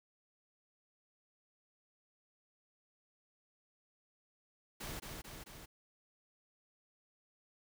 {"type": "noise with echo", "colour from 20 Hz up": "pink", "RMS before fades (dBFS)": -44, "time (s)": [4.8, 5], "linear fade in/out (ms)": 10, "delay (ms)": 220, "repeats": 3, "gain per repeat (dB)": -3, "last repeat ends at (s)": 5.66, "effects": []}